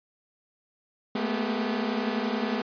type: tone cluster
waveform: sawtooth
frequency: 215.1 / 225.9 / 234.5 / 246.2 / 397.1 Hz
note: A3 / A3 / A#3 / B3 / G4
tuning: -39 / +46 / +11 / -5 / +22 cents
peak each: -26 / -31 / -35 / -27 / -32 dBFS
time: 1.15-2.62 s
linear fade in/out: 5 ms
effects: resampled to 11025 Hz